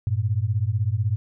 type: beating tone pair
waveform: sine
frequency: 98 / 114 Hz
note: G2 / A#2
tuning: 0 / -38 cents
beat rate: 16 Hz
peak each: -23 dBFS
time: 0.07-1.16 s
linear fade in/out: 0 ms
effects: none